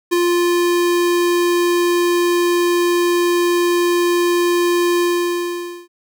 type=tone with ADSR envelope; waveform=square; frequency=349.2 Hz; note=F4; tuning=in tune; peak=-12 dBFS; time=0.11-5.88 s; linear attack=20 ms; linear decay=13 ms; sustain=-2 dB; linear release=880 ms; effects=none